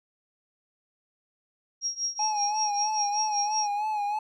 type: tone with tremolo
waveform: sine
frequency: 5610 Hz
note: F8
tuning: 7 cents sharp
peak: -24 dBFS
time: 1.81-3.7 s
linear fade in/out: 50 ms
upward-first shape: triangle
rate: 5.2 Hz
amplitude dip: 95%
type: tone with vibrato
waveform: triangle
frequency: 840 Hz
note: G#5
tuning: 19 cents sharp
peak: -24 dBFS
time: 2.19-4.19 s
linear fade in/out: 5 ms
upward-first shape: sine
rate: 3.1 Hz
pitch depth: 56 cents each way
effects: none